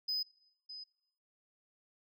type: tone with echo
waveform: sine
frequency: 5020 Hz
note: D#8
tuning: 15 cents sharp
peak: -30 dBFS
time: 0.08-0.23 s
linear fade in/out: 10 ms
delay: 610 ms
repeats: 1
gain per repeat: -14 dB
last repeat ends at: 0.84 s
effects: noise-tail reverb RT60 0.6 s tail -18 dB re dry + tanh soft clip ceiling -31 dBFS